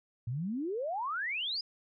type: exponential sweep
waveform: sine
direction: up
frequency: 110.5 to 5090 Hz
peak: -32 dBFS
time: 0.27-1.61 s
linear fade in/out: 5 ms
effects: none